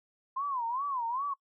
sine tone with vibrato, 1027 Hz, C6, 33 cents flat, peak -30 dBFS, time 0.36-1.34 s, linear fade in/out 10 ms, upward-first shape sine, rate 2.5 Hz, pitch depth 200 cents each way, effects noise-tail reverb RT60 0.1 s tail -22 dB re dry

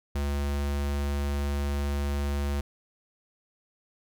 square tone, 71.2 Hz, C#2, 47 cents sharp, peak -27 dBFS, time 0.15-2.61 s, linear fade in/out 5 ms, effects none

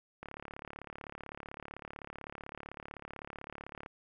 click train, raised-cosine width 0.5 ms, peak -28 dBFS, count 131, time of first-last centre 0.23-3.861 s, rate 35.8 Hz, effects none

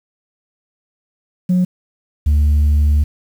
sine tone pair in turn, 181.3 / 73.97 Hz, F#3 / D2, -35 / +13 cents, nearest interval octave + major third, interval 1552 cents, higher first, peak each -9 / -7 dBFS, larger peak second, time 1.49-1.65 / 2.26-3.04 s, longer second, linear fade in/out 10 ms, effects tanh soft clip ceiling -9 dBFS + 7-bit

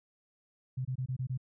sine tone bursts, 128.8 Hz, C3, 27 cents flat, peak -31 dBFS, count 6, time 0.77-1.376 s, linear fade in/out 10 ms, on 81 ms, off 24 ms, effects none

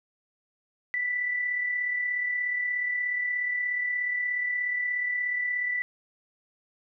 sine tone with amplitude modulation, 1975.5 Hz, B6, in tune, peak -24 dBFS, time 0.94-5.82 s, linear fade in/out 0 ms, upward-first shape sine, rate 36.8 Hz, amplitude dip 40%, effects none

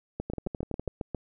two click trains, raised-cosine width 2 ms, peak -20 / -18 dBFS, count 8 / 8, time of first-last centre 0.3-0.879 / 0.2-1.147 s, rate 12.1 / 7.39 Hz, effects none

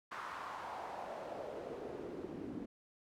pink noise with band-pass filter sweep, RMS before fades -45 dBFS, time 0.11-2.66 s, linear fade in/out 10 ms, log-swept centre 1300 to 260 Hz, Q 2.9, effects none

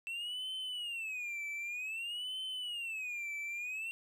triangle tone with vibrato, 2668 Hz, E7, 20 cents sharp, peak -36 dBFS, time 0.07-3.91 s, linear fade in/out 0 ms, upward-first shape sine, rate 0.53 Hz, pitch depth 240 cents each way, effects none

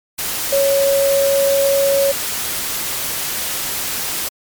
sine tone in noise, 554.4 Hz, C#5, in tune, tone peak -12 dBFS, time 0.52-2.12 s, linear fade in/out 10 ms, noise white, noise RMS -22 dBFS, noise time 0.18-4.29 s, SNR +7 dB, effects MP3 96 kbps

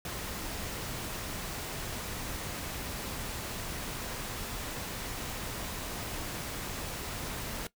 pink noise, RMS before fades -38 dBFS, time 0.05-7.67 s, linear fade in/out 2 ms, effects noise-tail reverb RT60 0.1 s tail -18 dB re dry

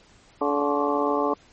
harmonic tone with a mistuned harmonic, 144.2 Hz, D3, 31 cents flat, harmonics 2 / 3 / 4 / 5 / 6 / 7 / 8, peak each -27 / -26 / -28 / -31 / -29 / -29 / -30 dBFS, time 0.41-1.34 s, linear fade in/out 5 ms, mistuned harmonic 7, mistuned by +89 cents, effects pink hiss -55 dBFS RMS until 1.52 s + MP3 32 kbps

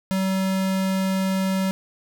square tone, 190.5 Hz, G3, 49 cents flat, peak -21 dBFS, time 0.11-1.71 s, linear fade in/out 0 ms, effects none

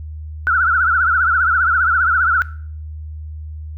sine tone with vibrato, 1417 Hz, F6, 25 cents sharp, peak -12 dBFS, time 0.47-2.42 s, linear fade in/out 0 ms, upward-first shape triangle, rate 15 Hz, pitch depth 160 cents each way, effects noise-tail reverb RT60 0.5 s tail -18 dB re dry + added 77 Hz sine -27 dBFS peak until 3.77 s

